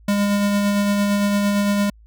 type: tone with tremolo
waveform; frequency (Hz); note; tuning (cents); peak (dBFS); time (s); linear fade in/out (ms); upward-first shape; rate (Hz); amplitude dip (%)
square; 203.1; G#3; -38; -16; 0.08-1.9; 5; sine; 8.8; 25
effects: added 54 Hz sine -45 dBFS peak until 2.06 s